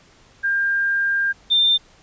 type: tone pair in turn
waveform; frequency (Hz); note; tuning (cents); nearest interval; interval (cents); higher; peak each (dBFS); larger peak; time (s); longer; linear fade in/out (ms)
sine; 1600 / 3592; G6 / A7; +35 / +35; octave + major second; 1400; second; -17 / -13; second; 0.43-1.33 / 1.5-1.78; first; 20
effects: pink hiss -52 dBFS RMS until 2.02 s + resampled to 16000 Hz